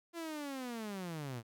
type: linear sweep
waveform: sawtooth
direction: down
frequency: 343.6 to 110 Hz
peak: -36 dBFS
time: 0.13-1.43 s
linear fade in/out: 50 ms
effects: none